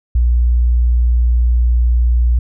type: tone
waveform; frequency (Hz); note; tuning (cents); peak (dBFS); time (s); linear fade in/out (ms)
sine; 59.8; A#1; +45; -9; 0.15-2.39; 5
effects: none